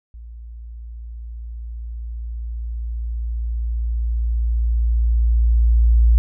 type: tone with level ramp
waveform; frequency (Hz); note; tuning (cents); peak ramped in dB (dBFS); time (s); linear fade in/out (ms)
sine; 57.5; A#1; -23; -34 to -9; 0.14-6.18; 0
effects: none